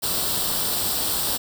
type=noise with comb filter; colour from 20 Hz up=white; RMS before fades=-24 dBFS; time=0.02-1.38 s; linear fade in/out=20 ms; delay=0.23 ms; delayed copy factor=+0.65; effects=none